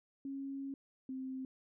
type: tone pair in turn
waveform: sine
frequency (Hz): 273.8 / 261.8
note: C#4 / C4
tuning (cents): -21 / +1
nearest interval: minor second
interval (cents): 78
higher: first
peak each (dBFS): -39 / -39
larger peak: neither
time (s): 0.25-0.74 / 1.09-1.45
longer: first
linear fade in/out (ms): 2
effects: none